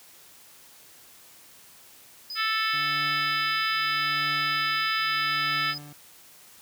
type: tone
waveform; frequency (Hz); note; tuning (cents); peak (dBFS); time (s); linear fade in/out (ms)
triangle; 5000; D#8; +8; -32; 2.3-5.78; 2
type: harmonic tone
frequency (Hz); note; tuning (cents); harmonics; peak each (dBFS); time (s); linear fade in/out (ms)
440; A4; 0; 3 / 4 / 5 / 6 / 7 / 8 / 9; -28 / -30 / -32 / -34 / -35 / -36 / -37; 2.35-5.75; 50
type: tone with tremolo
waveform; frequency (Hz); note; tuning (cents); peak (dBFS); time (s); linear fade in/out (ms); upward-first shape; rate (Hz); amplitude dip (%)
30% pulse; 146.83; D3; 0; -35; 2.73-5.93; 5; triangle; 0.79; 95
effects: white hiss -52 dBFS RMS until 6.61 s + high-pass 60 Hz 12 dB/octave